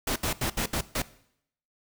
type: noise bursts at uneven times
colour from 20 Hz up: pink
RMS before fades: -28 dBFS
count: 6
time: 0.07-0.16 / 0.23-0.33 / 0.41-0.5 / 0.57-0.66 / 0.73-0.81 / 0.95-1.02 s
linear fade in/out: 5 ms
effects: noise-tail reverb RT60 0.7 s tail -18 dB re dry